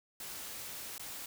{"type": "noise with dropouts", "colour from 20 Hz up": "white", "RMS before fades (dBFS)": -44, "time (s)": [0.2, 1.26], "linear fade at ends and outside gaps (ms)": 2, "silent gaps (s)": [0.981, 0.995], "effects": []}